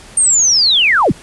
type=linear sweep; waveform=sine; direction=down; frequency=8880 to 78.5 Hz; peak=-8 dBFS; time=0.17-1.12 s; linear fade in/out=5 ms; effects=pink hiss -38 dBFS RMS until 1.22 s + resampled to 24000 Hz